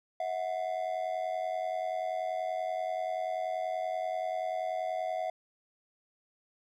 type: ring-modulated tone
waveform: triangle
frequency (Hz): 689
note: F5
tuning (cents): -24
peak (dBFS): -26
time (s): 0.2-5.3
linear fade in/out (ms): 2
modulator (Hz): 45.2
effects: none